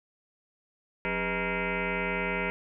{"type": "tone with frequency modulation", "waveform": "sine", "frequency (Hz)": 945, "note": "A#5", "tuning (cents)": 23, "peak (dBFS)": -27, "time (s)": [1.05, 2.5], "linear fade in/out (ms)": 0, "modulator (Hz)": 225, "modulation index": 6.9, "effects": []}